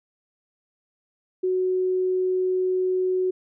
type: tone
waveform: sine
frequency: 370 Hz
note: F#4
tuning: in tune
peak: -20 dBFS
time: 1.43-3.31 s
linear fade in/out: 10 ms
effects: none

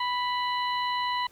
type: harmonic tone with a mistuned harmonic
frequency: 987.8 Hz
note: B5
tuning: in tune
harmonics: 1 / 2 / 3 / 4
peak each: -27 / -34 / -36 / -37 dBFS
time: 0-1.27 s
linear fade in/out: 5 ms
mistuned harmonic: 4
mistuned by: +27 cents
effects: pink hiss -58 dBFS RMS until 1.31 s

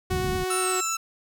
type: low-pass noise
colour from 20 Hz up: white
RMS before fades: -30 dBFS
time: 0.1-0.44 s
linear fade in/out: 5 ms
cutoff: 190 Hz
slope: 24 dB/octave
type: tone with vibrato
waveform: sawtooth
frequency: 370 Hz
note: F#4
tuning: in tune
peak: -22 dBFS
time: 0.1-0.81 s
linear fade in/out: 10 ms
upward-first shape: triangle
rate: 8.7 Hz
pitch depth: 11 cents each way
type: exponential sweep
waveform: sine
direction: down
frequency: 9700 to 6560 Hz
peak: -28 dBFS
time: 0.5-0.96 s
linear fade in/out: 10 ms
type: tone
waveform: sawtooth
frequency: 1327 Hz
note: E6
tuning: 11 cents sharp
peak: -24 dBFS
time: 0.5-0.97 s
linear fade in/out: 5 ms
effects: none

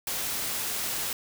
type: noise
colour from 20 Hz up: white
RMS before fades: -31 dBFS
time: 0.07-1.13 s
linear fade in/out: 2 ms
effects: none

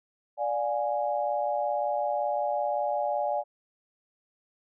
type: chord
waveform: sine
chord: D diminished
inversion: none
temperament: equal with one note detuned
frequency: 587.3 / 712.7 / 830.6 Hz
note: D5 / F5 / Ab5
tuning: 0 / +35 / 0 cents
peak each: -29 / -31 / -30 dBFS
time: 0.37-3.44 s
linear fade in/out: 50 ms
effects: none

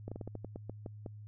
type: slowing click train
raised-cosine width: 2 ms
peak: -28 dBFS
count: 11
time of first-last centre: 0.08-1.062 s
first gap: 36 ms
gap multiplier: 1.21
effects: added 105 Hz sine -46 dBFS peak until 1.27 s

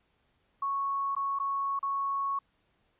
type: tone with dropouts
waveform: sine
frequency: 1106 Hz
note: C#6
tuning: 4 cents flat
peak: -28 dBFS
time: 0.62-2.39 s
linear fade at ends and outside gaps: 5 ms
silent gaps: 1.151-1.164 / 1.389-1.398 / 1.792-1.828 s
effects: pink hiss -72 dBFS RMS until 2.99 s + resampled to 8000 Hz

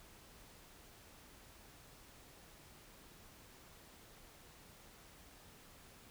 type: silence
effects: pink hiss -60 dBFS RMS until 6.1 s

